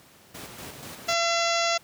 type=noise with tremolo; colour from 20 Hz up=pink; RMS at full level=-39 dBFS; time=0.34-1.14 s; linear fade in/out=10 ms; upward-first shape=square; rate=4.1 Hz; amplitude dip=40%
type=harmonic tone; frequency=678 Hz; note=E5; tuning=49 cents sharp; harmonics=1 / 2 / 3 / 4 / 5 / 6 / 7 / 8 / 9 / 10; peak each=-26 / -29 / -31 / -32 / -33 / -34 / -34 / -35 / -36 / -36 dBFS; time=1.08-1.78 s; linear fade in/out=10 ms
effects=pink hiss -54 dBFS RMS until 1.83 s + high-pass 100 Hz 12 dB/octave